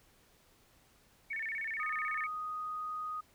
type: tone with vibrato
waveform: sine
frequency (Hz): 2000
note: B6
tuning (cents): +21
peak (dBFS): -35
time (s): 1.3-2.27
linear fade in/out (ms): 10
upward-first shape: square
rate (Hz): 16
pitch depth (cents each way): 190
type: tone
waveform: sine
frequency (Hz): 1244.5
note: D#6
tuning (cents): 0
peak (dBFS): -36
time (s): 1.79-3.21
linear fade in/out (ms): 10
effects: pink hiss -66 dBFS RMS until 3.34 s